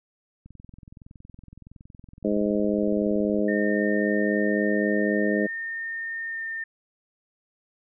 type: click train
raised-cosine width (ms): 5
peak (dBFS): -33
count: 64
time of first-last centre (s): 0.46-3.39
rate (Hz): 21.5
type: harmonic tone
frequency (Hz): 103.83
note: G#2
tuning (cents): 0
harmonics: 2 / 3 / 4 / 5 / 6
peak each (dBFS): -25 / -27 / -28 / -29 / -30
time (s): 2.24-5.47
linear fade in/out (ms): 10
type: tone with pitch glide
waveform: sine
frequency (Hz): 1823 to 1810.4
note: A#6 to A6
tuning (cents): -39 to +49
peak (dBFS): -29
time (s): 3.48-6.64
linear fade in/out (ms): 5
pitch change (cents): -12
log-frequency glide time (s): 6.28-6.42
effects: none